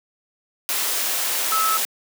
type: tone in noise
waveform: sine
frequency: 1300 Hz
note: E6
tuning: 24 cents flat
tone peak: -19 dBFS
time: 1.52-1.77 s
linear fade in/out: 0 ms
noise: white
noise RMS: -23 dBFS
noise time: 0.69-1.85 s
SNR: +1 dB
effects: high-pass 400 Hz 12 dB/octave